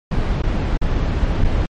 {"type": "noise with dropouts", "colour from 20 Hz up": "brown", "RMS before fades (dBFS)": -17, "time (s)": [0.11, 1.66], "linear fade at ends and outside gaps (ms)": 5, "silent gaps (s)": [[0.421, 0.435], [0.774, 0.814], [1.441, 1.445]], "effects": ["low-pass 4000 Hz 12 dB/octave", "MP3 48 kbps"]}